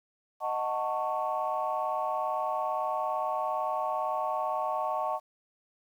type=chord; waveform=sine; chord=D# half-diminished seventh; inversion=none; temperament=equal with one note detuned; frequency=622.3 / 740 / 889.2 / 1108.7 Hz; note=D#5 / F#5 / A5 / C#6; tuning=0 / 0 / +18 / 0 cents; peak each=-33 dBFS; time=0.4-5.2 s; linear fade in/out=50 ms; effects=tanh soft clip ceiling -19 dBFS + 10-bit